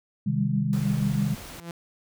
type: chord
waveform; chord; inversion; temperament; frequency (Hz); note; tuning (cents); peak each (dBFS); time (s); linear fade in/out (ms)
sine; Ab major seventh; first; equal with one note detuned; 130.81 / 155.56 / 196 / 202.3; C3 / Eb3 / G3 / Ab3; 0 / 0 / 0 / -45; -27 / -27 / -32 / -26; 0.26-1.35; 10
type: noise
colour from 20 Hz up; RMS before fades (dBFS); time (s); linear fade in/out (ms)
pink; -41; 0.73-1.6; 0
type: tone with exponential growth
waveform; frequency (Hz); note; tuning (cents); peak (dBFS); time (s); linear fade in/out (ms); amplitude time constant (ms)
sawtooth; 169.6; E3; +50; -28; 1.44-1.71; 2; 58
effects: none